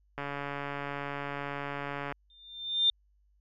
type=click train; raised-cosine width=0.5 ms; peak=-21 dBFS; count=277; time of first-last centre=0.18-2.124 s; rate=142 Hz
type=tone with exponential growth; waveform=sine; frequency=3601 Hz; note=A7; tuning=39 cents sharp; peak=-19 dBFS; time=2.3-2.9 s; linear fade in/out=2 ms; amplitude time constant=130 ms
effects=added 50 Hz sine -64 dBFS peak until 3.4 s